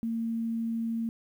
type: tone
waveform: sine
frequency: 228.3 Hz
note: A#3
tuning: 36 cents flat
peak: -28 dBFS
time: 0.03-1.09 s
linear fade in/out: 0 ms
effects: 10-bit